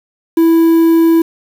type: tone with quantisation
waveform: triangle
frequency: 329.6 Hz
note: E4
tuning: in tune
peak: -4 dBFS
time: 0.37-1.22 s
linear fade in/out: 5 ms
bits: 5
effects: none

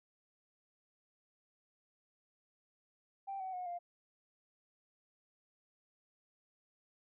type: tone with pitch steps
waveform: sine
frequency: 784 / 754.7 / 726.4 / 699.3 Hz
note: G5 / F#5 / F#5 / F5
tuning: 0 / +34 / -32 / +2 cents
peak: -38 dBFS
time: 3.27-3.79 s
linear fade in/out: 20 ms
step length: 130 ms
effects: tanh soft clip ceiling -34 dBFS

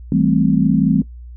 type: chord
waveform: sine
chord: A minor seventh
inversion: second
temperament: equal with one note detuned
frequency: 162.92 / 196 / 220 / 261.6 Hz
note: E3 / G3 / A3 / C4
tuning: -20 / 0 / 0 / 0 cents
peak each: -17 dBFS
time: 0.12-1.02 s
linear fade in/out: 2 ms
effects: noise-tail reverb RT60 0.1 s tail -18 dB re dry + added 60 Hz sine -32 dBFS peak until 1.36 s

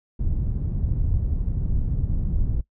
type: low-pass noise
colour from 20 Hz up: pink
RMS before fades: -23 dBFS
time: 0.19-2.61 s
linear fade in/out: 5 ms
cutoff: 110 Hz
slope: 12 dB/octave
effects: noise-tail reverb RT60 0.1 s tail -20 dB re dry

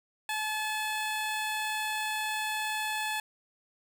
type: tone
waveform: 15% pulse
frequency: 861 Hz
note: A5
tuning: 38 cents flat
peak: -24 dBFS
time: 0.29-3.2 s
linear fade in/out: 2 ms
effects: none

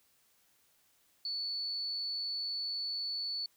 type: tone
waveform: sine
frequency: 4452 Hz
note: C#8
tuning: 7 cents sharp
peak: -34 dBFS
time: 1.25-3.46 s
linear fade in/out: 2 ms
effects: white hiss -70 dBFS RMS until 3.56 s

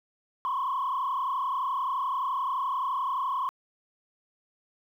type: tone with frequency modulation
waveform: sine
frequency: 1055 Hz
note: C6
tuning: 14 cents sharp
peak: -25 dBFS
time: 0.45-3.49 s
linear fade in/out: 0 ms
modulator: 31.6 Hz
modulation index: 2.1
effects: tanh soft clip ceiling -23 dBFS + 10-bit

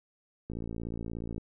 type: click train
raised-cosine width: 3 ms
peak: -25 dBFS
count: 51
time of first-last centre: 0.5-1.38 s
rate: 56.8 Hz
effects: none

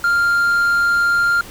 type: tone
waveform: triangle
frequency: 1396.9 Hz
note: F6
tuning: in tune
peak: -11 dBFS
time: 0.04-1.41 s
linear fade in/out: 2 ms
effects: pink hiss -37 dBFS RMS until 1.5 s

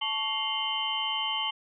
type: tone cluster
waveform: sine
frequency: 877 / 1118 / 2113 / 2838 / 3071 Hz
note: A5 / C#6 / C7 / F7 / G7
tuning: -6 / +14 / +16 / +27 / -36 cents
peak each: -34 / -37 / -37 / -36 / -30 dBFS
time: 0.01-1.51 s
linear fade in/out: 10 ms
effects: none

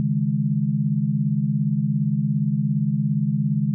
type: chord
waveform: sine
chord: C# suspended second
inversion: none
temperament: just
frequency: 138.59 / 155.92 / 207.9 Hz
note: C#3 / D#3 / G#3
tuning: 0 / +4 / +2 cents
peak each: -23 dBFS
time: 0-3.74 s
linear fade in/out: 0 ms
effects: none

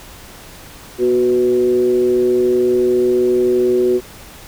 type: tone with frequency modulation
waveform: sine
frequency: 370 Hz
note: F#4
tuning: in tune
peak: -11 dBFS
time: 0.98-4.01 s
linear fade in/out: 50 ms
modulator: 126 Hz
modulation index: 0.53
effects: pink hiss -38 dBFS RMS until 4.47 s

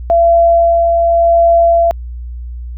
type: tone with tremolo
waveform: sine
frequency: 677 Hz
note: E5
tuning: 46 cents sharp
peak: -5 dBFS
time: 0.1-1.91 s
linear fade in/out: 0 ms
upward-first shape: sine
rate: 0.89 Hz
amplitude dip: 30%
effects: added 60 Hz sine -22 dBFS peak until 2.77 s

